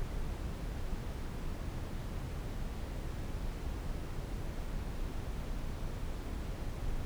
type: noise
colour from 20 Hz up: brown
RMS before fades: -38 dBFS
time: 0-7.05 s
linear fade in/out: 0 ms
effects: none